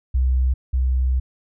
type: tone pair in turn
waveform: sine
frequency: 64 / 64 Hz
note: C2 / C2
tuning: -38 / -38 cents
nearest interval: unison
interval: 0 cents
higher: neither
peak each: -15 / -16 dBFS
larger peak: first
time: 0.14-0.54 / 0.73-1.2 s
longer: second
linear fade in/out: 10 ms
effects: none